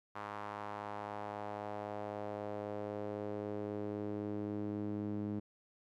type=tone with band-pass filter sweep; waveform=sawtooth; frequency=103.83 Hz; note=G#2; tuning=in tune; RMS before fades=-41 dBFS; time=0.15-5.4 s; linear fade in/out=10 ms; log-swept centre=1100 to 260 Hz; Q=2; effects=none